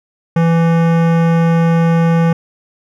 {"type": "tone with hard clipping", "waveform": "sine", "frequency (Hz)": 166.4, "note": "E3", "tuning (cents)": 17, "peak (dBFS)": -11, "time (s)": [0.36, 2.33], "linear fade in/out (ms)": 5, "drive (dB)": 18, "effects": []}